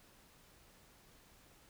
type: silence
effects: pink hiss -64 dBFS RMS until 1.69 s

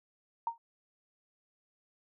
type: tone with exponential decay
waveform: sine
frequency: 925 Hz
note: A#5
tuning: 14 cents flat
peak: -26 dBFS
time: 0.47-0.58 s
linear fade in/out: 2 ms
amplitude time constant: 23 ms
effects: none

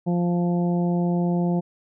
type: harmonic tone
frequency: 174.61 Hz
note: F3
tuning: in tune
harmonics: 1 / 2 / 3 / 4 / 5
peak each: -20 / -28 / -33 / -33 / -38 dBFS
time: 0.06-1.61 s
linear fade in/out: 20 ms
effects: none

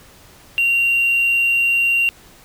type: tone with hard clipping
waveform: triangle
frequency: 2761 Hz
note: F7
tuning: 20 cents flat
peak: -14 dBFS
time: 0.58-2.09 s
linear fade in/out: 0 ms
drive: 4 dB
effects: pink hiss -46 dBFS RMS until 2.44 s

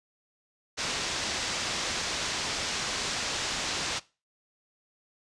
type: low-pass noise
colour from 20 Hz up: white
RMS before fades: -32 dBFS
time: 0.77-4 s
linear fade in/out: 20 ms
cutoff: 6400 Hz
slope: 24 dB/octave
effects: noise-tail reverb RT60 0.3 s tail -20 dB re dry + resampled to 22050 Hz

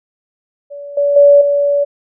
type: tone with level steps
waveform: sine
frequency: 572 Hz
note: D5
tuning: 46 cents flat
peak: -26 / -10 / -3 / -10 dBFS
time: 0.7-1.85 s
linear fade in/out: 20 ms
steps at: 0.97 / 1.16 / 1.41 s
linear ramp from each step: 5 ms
effects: none

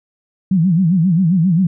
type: tone with vibrato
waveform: sine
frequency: 175.4 Hz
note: F3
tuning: 8 cents sharp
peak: -10 dBFS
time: 0.51-1.67 s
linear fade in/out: 5 ms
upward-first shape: sine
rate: 7.5 Hz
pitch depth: 180 cents each way
effects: none

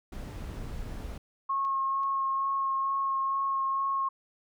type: noise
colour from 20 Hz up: brown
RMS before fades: -38 dBFS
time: 0.12-1.18 s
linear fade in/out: 5 ms
type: tone with vibrato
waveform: sine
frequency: 1085 Hz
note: C#6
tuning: 37 cents flat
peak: -26 dBFS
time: 1.49-4.09 s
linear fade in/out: 10 ms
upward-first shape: sine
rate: 2.2 Hz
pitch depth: 12 cents each way
type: clicks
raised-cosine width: 0.2 ms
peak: -35 / -39 dBFS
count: 2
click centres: 1.65 / 2.034 s
effects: none

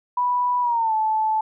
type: tone with pitch glide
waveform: sine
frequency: 984 to 871.6 Hz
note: B5 to A5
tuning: -7 to -17 cents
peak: -18 dBFS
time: 0.17-1.41 s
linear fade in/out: 5 ms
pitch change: -210 cents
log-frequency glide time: 0.61-0.94 s
effects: none

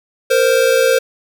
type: tone pair together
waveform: square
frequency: 464.5 / 523.3 Hz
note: A#4 / C5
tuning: -6 / 0 cents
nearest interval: major second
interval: 206 cents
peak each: -15 / -13 dBFS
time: 0.3-0.99 s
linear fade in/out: 10 ms
effects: none

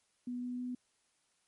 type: tone with pitch steps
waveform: sine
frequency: 245.9 / 247.3 / 248.8 Hz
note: B3 / B3 / B3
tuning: -7 / +3 / +13 cents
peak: -36 dBFS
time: 0.27-0.75 s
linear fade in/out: 5 ms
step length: 160 ms
effects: white hiss -75 dBFS RMS until 1.47 s + MP3 48 kbps

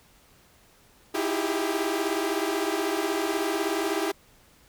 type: tone cluster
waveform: sawtooth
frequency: 317.5 / 336.9 / 389.4 / 405.6 Hz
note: D#4 / E4 / G4 / G#4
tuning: +35 / +38 / -12 / -41 cents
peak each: -27 dBFS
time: 1.14-4.12 s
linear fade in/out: 10 ms
effects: pink hiss -58 dBFS RMS until 4.68 s

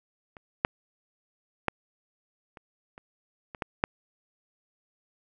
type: clicks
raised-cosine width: 0.5 ms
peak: -30 / -6 / -9 / -30 / -30 / -24 / -15 / -7 dBFS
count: 8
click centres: 0.368 / 0.649 / 1.683 / 2.572 / 2.979 / 3.548 / 3.622 / 3.839 s
effects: none

